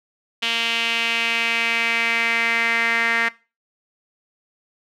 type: tone with band-pass filter sweep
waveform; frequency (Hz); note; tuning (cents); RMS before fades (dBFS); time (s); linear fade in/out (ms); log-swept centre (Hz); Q
sawtooth; 230.6; A#3; -19; -21; 0.42-3.29; 10; 3000 to 1900; 3.9
effects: noise-tail reverb RT60 0.3 s tail -20 dB re dry